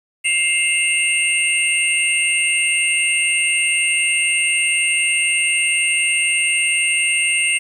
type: tone cluster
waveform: sine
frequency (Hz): 2119 / 2634 / 2798 / 8670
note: C7 / E7 / F7 / C#9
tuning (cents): +21 / -2 / +3 / -39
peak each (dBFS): -20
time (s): 0.24-7.59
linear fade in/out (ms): 20
effects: tanh soft clip ceiling -5 dBFS + 8-bit